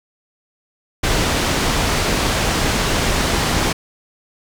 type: low-pass noise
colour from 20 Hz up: pink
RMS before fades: -18 dBFS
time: 1.03-3.73 s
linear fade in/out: 10 ms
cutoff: 7400 Hz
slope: 12 dB/octave
effects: none